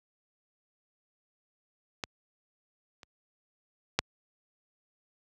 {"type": "clicks", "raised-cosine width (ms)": 0.2, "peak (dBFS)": [-15, -30, -6], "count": 3, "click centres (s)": [2.038, 3.032, 3.99], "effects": ["high-pass 60 Hz 12 dB/octave"]}